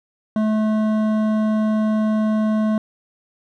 sine tone with hard clipping, 216.1 Hz, A3, 31 cents flat, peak -18 dBFS, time 0.36-2.78 s, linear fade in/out 2 ms, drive 11 dB, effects none

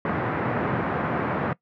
pink band-pass noise, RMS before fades -26 dBFS, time 0.05-1.53 s, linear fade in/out 2 ms, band 110 to 1800 Hz, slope 24 dB/octave, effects noise-tail reverb RT60 0.1 s tail -20 dB re dry

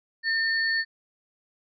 sine tone pair together, 1805 / 4429 Hz, A6 / C#8, +44 / -2 cents, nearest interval octave + major third, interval 1554 cents, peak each -23 / -30 dBFS, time 0.23-0.85 s, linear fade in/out 50 ms, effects none

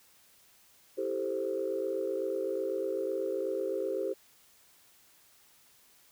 sine chord, A minor seventh, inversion second, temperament equal, 329.6 / 392 / 440 / 523.3 Hz, E4 / G4 / A4 / C5, 0 / 0 / 0 / 0 cents, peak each -39 / -33 / -37 / -34 dBFS, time 0.97-4.14 s, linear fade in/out 20 ms, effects tanh soft clip ceiling -21 dBFS + white hiss -62 dBFS RMS until 6.11 s

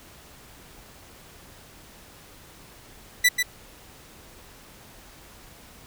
sawtooth tone with echo, 1975.5 Hz, B6, in tune, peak -11 dBFS, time 3.24-3.29 s, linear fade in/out 10 ms, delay 140 ms, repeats 1, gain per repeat -6 dB, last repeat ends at 3.43 s, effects pink hiss -49 dBFS RMS until 5.86 s

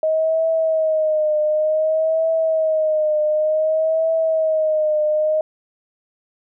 sine tone with vibrato, 628 Hz, D#5, 16 cents sharp, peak -15 dBFS, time 0.03-5.41 s, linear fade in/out 2 ms, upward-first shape triangle, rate 0.55 Hz, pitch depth 62 cents each way, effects none

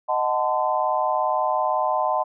sine chord, D# diminished seventh, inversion none, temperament equal with one note detuned, 622.3 / 740 / 880 / 1025.6 Hz, D#5 / F#5 / A5 / C6, 0 / 0 / 0 / -35 cents, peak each -25 dBFS, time 0.08-2.24 s, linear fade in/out 20 ms, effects none

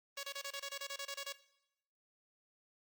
5% pulse tone bursts, 558 Hz, C#5, 11 cents sharp, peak -29 dBFS, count 13, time 0.17-1.325 s, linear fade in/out 5 ms, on 63 ms, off 28 ms, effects noise-tail reverb RT60 0.8 s tail -17 dB re dry + Opus 24 kbps

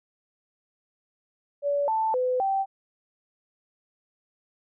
sine tone with pitch steps, 572 / 883 / 505 / 778 Hz, D5 / A5 / B4 / G5, -46 / +6 / +39 / -13 cents, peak -22 dBFS, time 1.62-2.66 s, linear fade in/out 50 ms, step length 260 ms, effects none

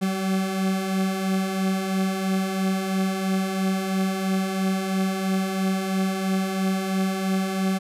40% pulse beating tone pair, 188.3 / 191.3 Hz, F#3 / G3, +31 / -42 cents, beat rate 3 Hz, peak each -29 / -22 dBFS, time 0.01-7.79 s, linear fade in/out 20 ms, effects resampled to 32000 Hz

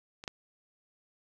clicks, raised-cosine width 0.2 ms, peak -27 / -17 dBFS, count 2, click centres 0.239 / 0.278 s, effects none

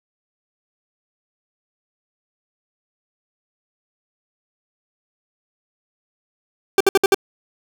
40% pulse tone bursts, 390 Hz, G4, 9 cents flat, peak -9 dBFS, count 5, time 6.78-7.145 s, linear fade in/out 2 ms, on 25 ms, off 60 ms, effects none

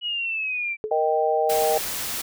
sine exponential sweep, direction down, 2931 to 2328 Hz, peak -24 dBFS, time 0.01-0.77 s, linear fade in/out 50 ms
sine tone with exponential decay, 430.9 Hz, A4, 36 cents flat, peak -21 dBFS, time 0.84-0.99 s, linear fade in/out 0 ms, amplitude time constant 32 ms
sine chord, Eb major, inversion second, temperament equal, 466.2 / 622.3 / 784 Hz, Bb4 / Eb5 / G5, 0 / 0 / 0 cents, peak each -23 dBFS, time 0.91-1.78 s, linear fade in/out 5 ms
white noise, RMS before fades -29 dBFS, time 1.49-2.22 s, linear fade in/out 10 ms
effects none

